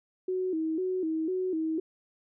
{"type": "tone with vibrato", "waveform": "sine", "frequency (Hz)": 343.8, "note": "F4", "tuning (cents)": -27, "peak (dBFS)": -27, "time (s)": [0.28, 1.8], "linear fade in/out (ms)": 5, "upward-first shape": "square", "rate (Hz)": 2, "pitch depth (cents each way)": 130, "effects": []}